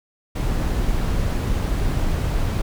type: noise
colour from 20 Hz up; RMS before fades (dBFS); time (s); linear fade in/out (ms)
brown; -21; 0.35-2.62; 10
effects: none